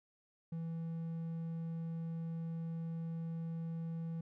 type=tone; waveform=triangle; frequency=164.81 Hz; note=E3; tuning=in tune; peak=-36 dBFS; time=0.52-4.21 s; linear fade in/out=5 ms; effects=none